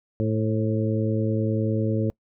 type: harmonic tone with a mistuned harmonic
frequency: 110 Hz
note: A2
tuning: in tune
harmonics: 1 / 2 / 3 / 4 / 5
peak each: -24 / -27 / -29 / -30 / -31 dBFS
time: 0.2-2.1 s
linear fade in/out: 0 ms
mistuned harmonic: 5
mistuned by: -27 cents
effects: noise-tail reverb RT60 0.1 s tail -25 dB re dry